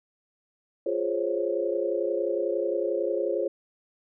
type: chord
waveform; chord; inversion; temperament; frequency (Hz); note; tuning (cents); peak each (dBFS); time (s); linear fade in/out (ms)
sine; Db major seventh; first; equal; 349.2 / 415.3 / 523.3 / 554.4; F4 / Ab4 / C5 / Db5; 0 / 0 / 0 / 0; -30; 0.86-3.48; 5
effects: none